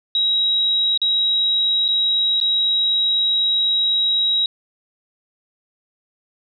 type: tone with dropouts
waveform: sine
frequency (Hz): 3837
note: A#7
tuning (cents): +49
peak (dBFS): -15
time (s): 0.15-4.46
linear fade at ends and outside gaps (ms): 2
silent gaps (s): 0.976-1.016 / 1.881-1.886 / 2.402-2.412
effects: none